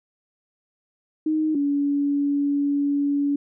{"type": "tone pair in turn", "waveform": "sine", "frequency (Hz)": [311.1, 284.8], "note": ["D#4", "C#4"], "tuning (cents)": [0, 47], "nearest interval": "major second", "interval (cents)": 153, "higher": "first", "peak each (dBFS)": -19, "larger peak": "neither", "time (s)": [[1.26, 1.55], [1.55, 3.36]], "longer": "second", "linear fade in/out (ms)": 5, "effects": []}